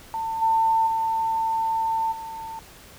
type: tone with level steps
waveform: sine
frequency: 897 Hz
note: A5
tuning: 33 cents sharp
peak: -25 / -17 / -21 / -32 dBFS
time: 0.14-2.59 s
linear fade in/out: 0 ms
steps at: 0.41 / 0.86 / 2.11 s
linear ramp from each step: 20 ms
effects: pink hiss -47 dBFS RMS until 2.98 s